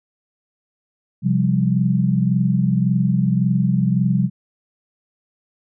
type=chord; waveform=sine; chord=C suspended fourth; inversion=none; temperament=just; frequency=130.81 / 174.42 / 196.22 Hz; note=C3 / F3 / G3; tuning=0 / -2 / +2 cents; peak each=-19 dBFS; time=1.22-4.3 s; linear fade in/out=50 ms; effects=none